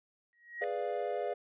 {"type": "tone with exponential growth", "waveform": "sine", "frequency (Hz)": 1896, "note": "A#6", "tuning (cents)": 29, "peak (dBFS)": -32, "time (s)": [0.33, 0.64], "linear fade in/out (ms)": 0, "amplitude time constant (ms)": 67}
{"type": "chord", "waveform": "triangle", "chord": "G# diminished seventh", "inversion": "none", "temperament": "equal", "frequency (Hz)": [415.3, 493.9, 587.3, 698.5], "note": ["G#4", "B4", "D5", "F5"], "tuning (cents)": [0, 0, 0, 0], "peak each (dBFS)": -36, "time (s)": [0.61, 1.34], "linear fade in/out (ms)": 10}
{"effects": ["resampled to 8000 Hz"]}